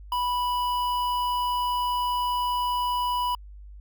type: tone with notch filter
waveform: square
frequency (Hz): 985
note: B5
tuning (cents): -5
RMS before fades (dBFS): -26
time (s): 0.12-3.35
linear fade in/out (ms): 2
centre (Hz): 7500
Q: 0.65
effects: added 50 Hz sine -41 dBFS peak until 3.8 s